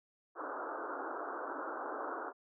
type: band-pass noise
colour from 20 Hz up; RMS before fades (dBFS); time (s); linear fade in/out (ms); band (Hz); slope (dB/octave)
white; -41; 0.35-2.33; 50; 270 to 1500; 96
effects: none